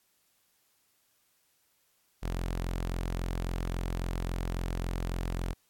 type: tone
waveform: sawtooth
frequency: 43.65 Hz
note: F1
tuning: in tune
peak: -27 dBFS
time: 2.22-5.54 s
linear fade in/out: 20 ms
effects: white hiss -71 dBFS RMS until 5.69 s + AAC 64 kbps